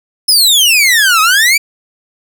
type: exponential two-way sweep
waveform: sawtooth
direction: down then up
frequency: 5274 to 1244.5 to 2377 Hz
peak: -3 dBFS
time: 0.28-1.58 s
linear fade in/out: 10 ms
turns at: 1.21 s
effects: none